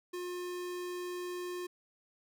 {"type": "tone", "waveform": "square", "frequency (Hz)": 357.1, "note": "F4", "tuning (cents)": 39, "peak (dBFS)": -38, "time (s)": [0.13, 1.67], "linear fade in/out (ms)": 10, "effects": []}